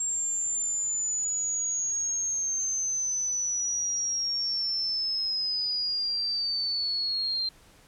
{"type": "linear sweep", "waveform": "sine", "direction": "down", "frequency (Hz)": [7459, 4148], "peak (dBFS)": -26, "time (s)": [0, 7.49], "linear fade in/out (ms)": 5, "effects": ["pink hiss -57 dBFS RMS until 7.87 s", "low-pass 12000 Hz 12 dB/octave"]}